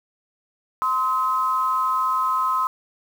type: tone pair together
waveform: sine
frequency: 1037.8 / 1277 Hz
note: C6 / D#6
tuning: -14 / +45 cents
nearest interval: major third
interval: 359 cents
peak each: -21 / -22 dBFS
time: 0.82-2.67 s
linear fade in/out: 0 ms
effects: 7-bit